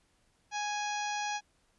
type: harmonic tone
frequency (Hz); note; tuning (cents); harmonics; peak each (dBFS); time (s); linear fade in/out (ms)
830.6; G#5; 0; 1 / 2 / 3 / 4 / 5 / 6 / 7 / 8; -34 / -40 / -41 / -45 / -47 / -48 / -44 / -49; 0.51-1.41; 50
effects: pink hiss -71 dBFS RMS until 1.78 s + resampled to 24000 Hz